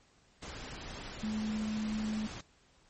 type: tone in noise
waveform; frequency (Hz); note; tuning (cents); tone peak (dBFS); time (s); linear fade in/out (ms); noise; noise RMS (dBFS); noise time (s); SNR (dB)
sine; 215.5; A3; -36; -32; 1.23-2.27; 5; pink; -44; 0.42-2.41; +9
effects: pink hiss -66 dBFS RMS until 2.89 s + MP3 32 kbps